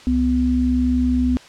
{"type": "tone pair together", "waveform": "sine", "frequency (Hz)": [66.8, 250.5], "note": ["C2", "B3"], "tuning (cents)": [36, 25], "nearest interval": "octave + major seventh", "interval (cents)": 2289, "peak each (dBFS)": [-21, -16], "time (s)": [0.07, 1.37], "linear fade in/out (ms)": 0, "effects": ["white hiss -43 dBFS RMS until 1.48 s", "low-pass 5000 Hz 12 dB/octave"]}